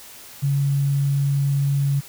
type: tone with sample-and-hold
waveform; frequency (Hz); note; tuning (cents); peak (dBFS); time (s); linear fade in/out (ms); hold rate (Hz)
sine; 140; C#3; +18; -17; 0.42-2.01; 20; 11025
effects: white hiss -42 dBFS RMS until 2.08 s